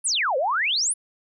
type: exponential two-way sweep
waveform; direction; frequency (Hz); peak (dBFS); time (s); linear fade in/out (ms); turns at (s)
sine; down then up; 10548 to 493.9 to 10548; -20; 0.04-0.94; 20; 0.37
effects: none